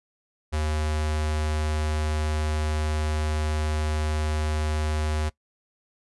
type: tone with notch filter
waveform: square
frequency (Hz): 76.8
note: D#2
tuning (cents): -22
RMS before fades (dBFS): -26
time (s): 0.52-5.3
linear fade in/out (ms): 20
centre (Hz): 160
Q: 0.7
effects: noise-tail reverb RT60 0.1 s tail -20 dB re dry + resampled to 24000 Hz